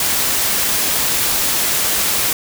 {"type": "noise", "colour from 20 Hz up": "white", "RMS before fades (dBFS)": -17, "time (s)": [0, 2.33], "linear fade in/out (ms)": 2, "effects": []}